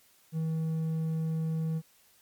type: tone with hard clipping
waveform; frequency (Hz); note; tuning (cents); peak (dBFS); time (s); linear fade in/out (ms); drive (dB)
sine; 160.4; E3; -47; -29; 0.32-1.82; 50; 3
effects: white hiss -63 dBFS RMS until 2.21 s + MP3 96 kbps